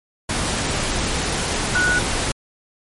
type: tone in noise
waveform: sine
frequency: 1470 Hz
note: F#6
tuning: 12 cents flat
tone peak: -16 dBFS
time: 1.75-1.99 s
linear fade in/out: 5 ms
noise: pink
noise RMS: -22 dBFS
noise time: 0.29-2.32 s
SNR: +3 dB
effects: MP3 48 kbps